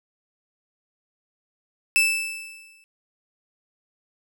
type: tone with exponential decay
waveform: 40% pulse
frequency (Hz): 2637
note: E7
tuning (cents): 0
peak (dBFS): -13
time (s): 1.96-2.84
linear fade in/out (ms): 0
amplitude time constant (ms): 190
effects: none